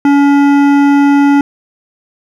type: tone with hard clipping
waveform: triangle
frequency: 283.3 Hz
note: C#4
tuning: 38 cents sharp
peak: -7 dBFS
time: 0.05-1.41 s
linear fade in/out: 2 ms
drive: 17 dB
effects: none